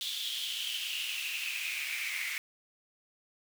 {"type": "noise with high-pass filter sweep", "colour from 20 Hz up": "pink", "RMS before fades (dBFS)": -36, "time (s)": [0.01, 2.38], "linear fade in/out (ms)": 0, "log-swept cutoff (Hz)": [3500, 2100], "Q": 6.8, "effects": []}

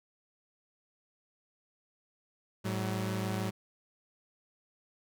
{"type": "tone pair together", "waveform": "sawtooth", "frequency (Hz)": [107.4, 188.48], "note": ["A2", "F#3"], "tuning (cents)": [-41, 32], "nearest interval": "minor seventh", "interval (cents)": 973, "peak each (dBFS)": [-30, -31], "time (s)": [2.64, 3.51], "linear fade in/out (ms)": 20, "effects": []}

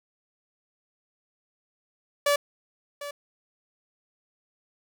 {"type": "tone with echo", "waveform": "sawtooth", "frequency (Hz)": 576, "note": "D5", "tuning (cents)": -34, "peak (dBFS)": -16, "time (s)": [2.26, 2.36], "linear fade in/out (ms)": 5, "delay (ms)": 750, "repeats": 1, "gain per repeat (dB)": -14, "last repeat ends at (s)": 3.11, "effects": []}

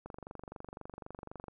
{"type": "click train", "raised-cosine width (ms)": 1, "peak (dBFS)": -30, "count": 35, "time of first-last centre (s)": [0.06, 1.483], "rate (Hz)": 23.9, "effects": []}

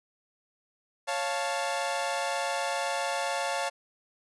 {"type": "chord", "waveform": "sawtooth", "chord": "Db augmented", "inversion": "none", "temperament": "equal", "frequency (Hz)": [554.4, 698.5, 880], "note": ["Db5", "F5", "A5"], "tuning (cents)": [0, 0, 0], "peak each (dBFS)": -29, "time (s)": [1.07, 3.7], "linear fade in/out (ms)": 20, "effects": ["resampled to 24000 Hz"]}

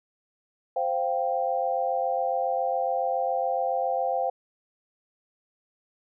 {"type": "chord", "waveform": "sine", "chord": "C suspended fourth", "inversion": "none", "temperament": "just", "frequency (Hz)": [523.3, 697.7, 784.9], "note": ["C5", "F5", "G5"], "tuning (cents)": [0, -2, 2], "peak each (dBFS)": -28, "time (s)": [0.76, 4.3], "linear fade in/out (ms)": 5, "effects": []}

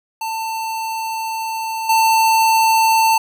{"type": "tone with level steps", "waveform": "square", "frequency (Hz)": 893, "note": "A5", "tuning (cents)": 25, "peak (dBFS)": [-22, -12], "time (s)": [0.21, 3.18], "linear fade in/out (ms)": 5, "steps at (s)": 1.89, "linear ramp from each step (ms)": 5, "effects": []}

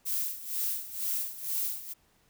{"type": "noise with tremolo", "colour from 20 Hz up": "violet", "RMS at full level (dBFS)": -30, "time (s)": [0.05, 1.94], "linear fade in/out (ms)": 20, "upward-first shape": "sine", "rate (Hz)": 2.1, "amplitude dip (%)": 80, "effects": ["pink hiss -67 dBFS RMS until 2.29 s"]}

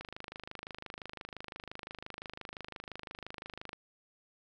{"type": "click train", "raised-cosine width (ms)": 0.3, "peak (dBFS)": -26, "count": 97, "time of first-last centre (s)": [0.01, 3.731], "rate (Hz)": 25.8, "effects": []}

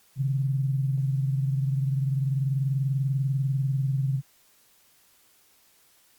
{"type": "tone pair together", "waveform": "sine", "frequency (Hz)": [134.3, 154.62], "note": ["C3", "D#3"], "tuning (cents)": [46, -11], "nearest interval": "major second", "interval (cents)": 243, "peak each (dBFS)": [-23, -32], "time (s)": [0.16, 4.22], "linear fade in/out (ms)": 50, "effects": ["white hiss -61 dBFS RMS until 6.18 s", "Opus 48 kbps"]}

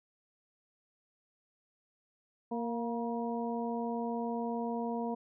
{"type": "harmonic tone with a mistuned harmonic", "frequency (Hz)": 233.1, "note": "A#3", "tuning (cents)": 0, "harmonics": [1, 2, 3, 4], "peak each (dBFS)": [-35, -38, -40, -41], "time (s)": [2.51, 5.15], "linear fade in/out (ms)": 10, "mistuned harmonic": 4, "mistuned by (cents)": 37, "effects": []}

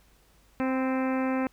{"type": "harmonic tone with a mistuned harmonic", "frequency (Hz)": 261.6, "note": "C4", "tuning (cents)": 0, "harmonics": [1, 2, 3, 4, 5, 6, 7, 8, 9, 10], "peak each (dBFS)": [-26, -32, -36, -38, -40, -42, -43, -44, -45, -46], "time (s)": [0.6, 1.47], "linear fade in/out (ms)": 0, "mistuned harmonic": 4, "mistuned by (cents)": -23, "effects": ["added 50 Hz sine -61 dBFS peak until 1.52 s", "pink hiss -63 dBFS RMS until 1.52 s"]}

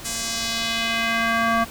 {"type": "tone with band-pass filter sweep", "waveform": "square", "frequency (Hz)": 228.8, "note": "A#3", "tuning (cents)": -32, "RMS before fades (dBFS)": -23, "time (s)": [0.04, 1.65], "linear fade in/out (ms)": 20, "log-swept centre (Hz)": [8100, 1100], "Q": 1.4, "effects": ["pink hiss -38 dBFS RMS until 1.7 s"]}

